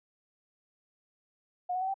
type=tone with pitch steps; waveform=sine; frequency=721 / 739.6 / 758.6 / 778.1 Hz; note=F#5 / F#5 / F#5 / G5; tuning=-45 / -1 / +43 / -13 cents; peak=-29 dBFS; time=1.69-1.942 s; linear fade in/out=10 ms; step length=63 ms; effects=none